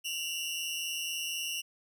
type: tone pair together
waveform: sawtooth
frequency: 2750 / 2914 Hz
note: F7 / F#7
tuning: -27 / -27 cents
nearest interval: minor second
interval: 100 cents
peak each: -33 / -33 dBFS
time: 0.04-1.62 s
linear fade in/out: 20 ms
effects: none